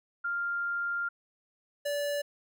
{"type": "tone pair in turn", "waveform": ["sine", "square"], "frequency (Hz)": [1396.9, 578.6], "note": ["F6", "D5"], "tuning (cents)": [0, -26], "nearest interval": "octave + minor third", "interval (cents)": 1526, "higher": "first", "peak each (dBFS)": [-29, -30], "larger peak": "first", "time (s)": [[0.24, 1.09], [1.85, 2.22]], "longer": "first", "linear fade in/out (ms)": 10, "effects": []}